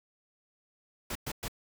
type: noise bursts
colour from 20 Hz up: pink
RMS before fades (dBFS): -36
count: 3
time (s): 1.1-1.482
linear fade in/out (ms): 5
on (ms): 54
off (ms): 110
effects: none